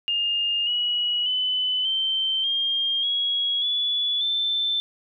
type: tone with pitch steps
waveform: sine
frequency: 2824 / 2917 / 3013 / 3112 / 3214 / 3320 / 3429 / 3542 Hz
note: F7 / F#7 / F#7 / G7 / G7 / G#7 / A7 / A7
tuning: +19 / -25 / +31 / -13 / +43 / -1 / -45 / +11 cents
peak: -21 dBFS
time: 0.08-4.8 s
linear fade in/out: 0 ms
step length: 590 ms
effects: none